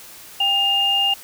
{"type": "tone pair together", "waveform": "sine", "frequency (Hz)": [790.8, 2818], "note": ["G5", "F7"], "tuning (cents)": [15, 15], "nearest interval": "octave + minor seventh", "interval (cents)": 2200, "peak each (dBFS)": [-24, -16], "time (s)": [0.4, 1.14], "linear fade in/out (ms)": 5, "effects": ["white hiss -41 dBFS RMS until 1.23 s"]}